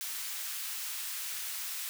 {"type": "high-pass noise", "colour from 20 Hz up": "white", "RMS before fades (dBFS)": -38, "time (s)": [0.01, 1.89], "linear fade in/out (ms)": 0, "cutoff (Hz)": 1400, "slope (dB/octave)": 12, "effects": []}